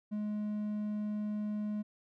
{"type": "tone", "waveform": "triangle", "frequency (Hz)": 210.2, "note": "G#3", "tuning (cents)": 21, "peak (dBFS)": -31, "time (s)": [0.11, 1.83], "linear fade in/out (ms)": 20, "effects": []}